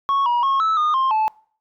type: tone with pitch steps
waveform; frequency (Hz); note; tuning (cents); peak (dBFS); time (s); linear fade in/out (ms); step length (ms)
sine; 1105 / 960 / 1088 / 1307 / 1224 / 1057 / 870; C#6 / B5 / C#6 / E6 / D#6 / C6 / A5; -6 / -49 / -33 / -15 / -29 / +17 / -20; -13; 0.09-1.28; 0; 170
effects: noise-tail reverb RT60 0.5 s tail -25 dB re dry + tanh soft clip ceiling -15 dBFS